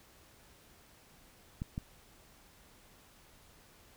clicks, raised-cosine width 5 ms, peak -24 dBFS, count 2, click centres 1.619 / 1.779 s, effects pink hiss -61 dBFS RMS until 3.96 s

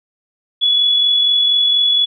sine tone with amplitude modulation, 3400 Hz, G#7, 40 cents sharp, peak -9 dBFS, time 0.61-2.06 s, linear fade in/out 20 ms, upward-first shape sine, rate 44.2 Hz, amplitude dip 35%, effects none

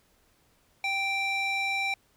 square tone with band-pass filter, 784 Hz, G5, in tune, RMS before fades -29 dBFS, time 0.84-1.94 s, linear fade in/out 2 ms, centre 2600 Hz, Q 2, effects pink hiss -66 dBFS RMS until 2.16 s

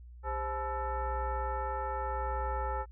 sine tone with frequency modulation, 401.2 Hz, G4, 40 cents sharp, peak -31 dBFS, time 0.23-2.86 s, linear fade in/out 50 ms, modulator 462 Hz, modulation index 2, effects added 60 Hz sine -47 dBFS peak until 2.91 s

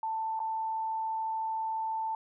sine tone with dropouts, 887 Hz, A5, 14 cents sharp, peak -30 dBFS, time 0.03-2.15 s, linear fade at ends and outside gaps 2 ms, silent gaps 0.393-0.401 s, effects none

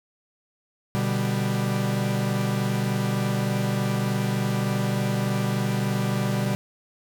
45% pulse chord, G major, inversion first, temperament equal, 123.47 / 146.83 / 196 Hz, B2 / D3 / G3, 0 / 0 / 0 cents, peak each -26 / -30 / -26 dBFS, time 0.95-6.55 s, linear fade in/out 0 ms, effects none

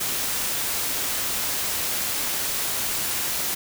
white noise, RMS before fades -26 dBFS, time 0-3.55 s, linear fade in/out 10 ms, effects none

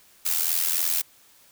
blue noise with amplitude modulation, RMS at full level -21 dBFS, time 0.25-1.02 s, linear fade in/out 10 ms, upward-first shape sine, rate 83.3 Hz, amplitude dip 75%, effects white hiss -56 dBFS RMS until 1.51 s

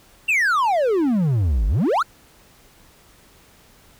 triangle exponential two-way sweep, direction down then up, 2794 to 46.68 to 1529 Hz, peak -14 dBFS, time 0.28-2.03 s, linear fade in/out 10 ms, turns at 1.67 s, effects pink hiss -52 dBFS RMS until 3.99 s

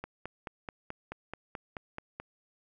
click train, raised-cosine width 0.5 ms, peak -23 dBFS, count 11, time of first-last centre 0.04-2.2 s, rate 4.63 Hz, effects none

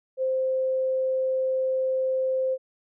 sine tone, 522 Hz, C5, 4 cents flat, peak -22 dBFS, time 0.17-2.58 s, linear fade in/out 50 ms, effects none

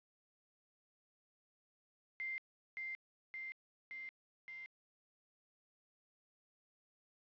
sine tone with echo, 2093 Hz, C7, in tune, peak -39 dBFS, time 2.2-2.38 s, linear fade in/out 0 ms, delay 570 ms, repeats 4, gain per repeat -2 dB, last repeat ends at 4.66 s, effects resampled to 11025 Hz + 11-bit

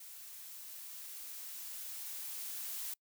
blue noise with level ramp, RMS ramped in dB -51 to -41 dBFS, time 0-2.94 s, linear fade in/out 5 ms, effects noise-tail reverb RT60 0.1 s tail -26 dB re dry

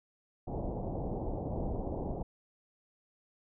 pink low-pass noise, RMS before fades -36 dBFS, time 0.47-2.23 s, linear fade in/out 10 ms, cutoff 830 Hz, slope 48 dB/octave, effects none

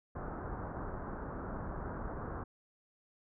pink low-pass noise, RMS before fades -41 dBFS, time 0.15-2.44 s, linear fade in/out 10 ms, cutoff 1500 Hz, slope 48 dB/octave, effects none

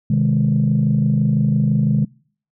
sine chord, Ab major, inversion first, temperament just, 129.78 / 155.74 / 207.7 Hz, C3 / Eb3 / Ab3, -14 / +2 / 0 cents, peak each -17 dBFS, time 0.1-2.05 s, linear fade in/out 5 ms, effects noise-tail reverb RT60 0.5 s tail -25 dB re dry + tanh soft clip ceiling -7 dBFS

